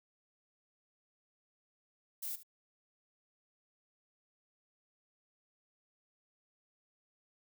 violet noise with echo, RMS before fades -40 dBFS, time 2.22-2.36 s, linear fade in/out 10 ms, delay 73 ms, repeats 1, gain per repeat -15 dB, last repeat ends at 2.433 s, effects none

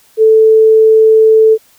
sine tone, 440 Hz, A4, in tune, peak -3 dBFS, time 0.17-1.58 s, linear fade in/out 50 ms, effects white hiss -48 dBFS RMS until 1.78 s

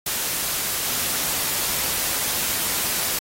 white noise, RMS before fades -24 dBFS, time 0.06-3.19 s, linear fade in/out 5 ms, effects AAC 48 kbps

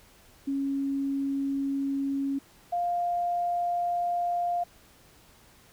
sine tone pair in turn, 275.7 / 700.4 Hz, C#4 / F5, -9 / +5 cents, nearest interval octave + major third, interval 1614 cents, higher second, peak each -26 / -25 dBFS, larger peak second, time 0.47-2.39 / 2.72-4.64 s, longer neither, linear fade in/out 10 ms, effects pink hiss -57 dBFS RMS until 5.72 s

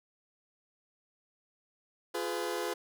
sawtooth chord, F diminished, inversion none, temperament just, 349.2 / 419.1 / 502.9 Hz, F4 / Ab4 / Cb5, 0 / +16 / +31 cents, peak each -33 dBFS, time 2.14-2.74 s, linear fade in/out 10 ms, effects none

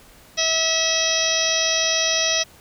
harmonic tone, 647 Hz, E5, 32 cents flat, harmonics 1 / 2 / 3 / 4 / 5 / 6 / 7 / 8 / 9, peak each -26 / -34 / -28 / -27 / -26 / -26 / -34 / -25 / -24 dBFS, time 0.37-2.44 s, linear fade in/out 20 ms, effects pink hiss -49 dBFS RMS until 2.6 s

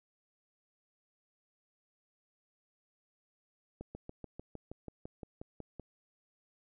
slowing click train, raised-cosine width 2 ms, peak -30 dBFS, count 13, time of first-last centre 3.81-5.797 s, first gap 140 ms, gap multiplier 1.03, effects none

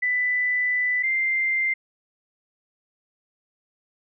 sine tone pair in turn, 1990 / 2092 Hz, B6 / C7, +13 / -1 cents, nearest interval minor second, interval 86 cents, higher second, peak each -20 dBFS, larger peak neither, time 0.02-1.03 / 1.03-1.74 s, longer first, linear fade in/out 10 ms, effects none

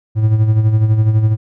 triangle tone with tremolo, 108.9 Hz, A2, 17 cents flat, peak -5 dBFS, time 0.15-1.37 s, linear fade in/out 50 ms, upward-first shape sine, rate 12 Hz, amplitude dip 55%, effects none

